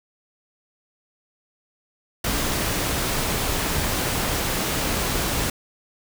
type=noise; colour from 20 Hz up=pink; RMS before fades=-24 dBFS; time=2.24-5.5 s; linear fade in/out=5 ms; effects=none